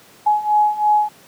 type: beating tone pair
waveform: sine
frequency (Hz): 840 / 843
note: G#5 / G#5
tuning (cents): +19 / +26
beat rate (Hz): 3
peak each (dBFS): -18 / -15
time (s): 0.26-1.09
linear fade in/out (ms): 10
effects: pink hiss -47 dBFS RMS until 1.27 s + high-pass 150 Hz 12 dB/octave